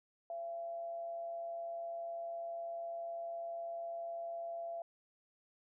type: tone with amplitude modulation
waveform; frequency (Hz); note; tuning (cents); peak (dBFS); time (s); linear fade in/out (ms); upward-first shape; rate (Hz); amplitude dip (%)
sine; 677; E5; +46; -38; 0.3-4.82; 2; sine; 140; 30
effects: none